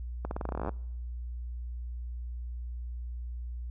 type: accelerating click train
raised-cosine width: 1 ms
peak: -20 dBFS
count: 17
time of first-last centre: 0.25-0.693 s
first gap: 61 ms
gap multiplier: 0.88
effects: noise-tail reverb RT60 0.9 s tail -25 dB re dry + added 60 Hz sine -35 dBFS peak until 3.7 s